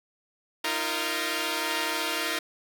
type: chord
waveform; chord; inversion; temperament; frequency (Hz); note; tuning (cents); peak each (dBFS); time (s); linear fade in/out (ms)
5% pulse; Eb suspended second; none; equal with one note detuned; 311.1 / 343.8 / 466.2; Eb4 / F4 / Bb4; 0 / -27 / 0; -20; 0.64-2.39; 5
effects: none